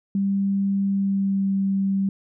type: tone with pitch glide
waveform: sine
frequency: 197.1 to 194.95 Hz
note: G3 to G3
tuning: +10 to -9 cents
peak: -19 dBFS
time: 0.15-2.09 s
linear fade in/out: 2 ms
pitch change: -19 cents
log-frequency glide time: 0.86-1.52 s
effects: none